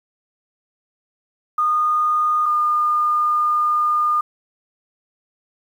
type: tone pair in turn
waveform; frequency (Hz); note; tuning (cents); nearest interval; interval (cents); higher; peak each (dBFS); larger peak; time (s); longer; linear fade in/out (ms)
sine; 1226 / 1214; D#6 / D#6; -26 / -43; unison; 17; first; -15; neither; 1.58-2.46 / 2.46-4.21; second; 5
effects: 8-bit